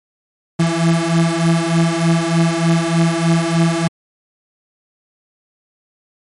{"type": "beating tone pair", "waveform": "35% pulse", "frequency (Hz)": [164.81, 168.11], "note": ["E3", "E3"], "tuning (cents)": [0, 34], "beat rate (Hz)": 3.3, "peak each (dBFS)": -14, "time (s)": [0.59, 3.88], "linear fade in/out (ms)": 10, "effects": ["MP3 48 kbps"]}